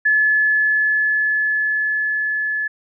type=tone with level ramp; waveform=sine; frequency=1719 Hz; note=A6; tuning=41 cents flat; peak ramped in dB=-12 to -19 dBFS; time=0.05-2.68 s; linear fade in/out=10 ms; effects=none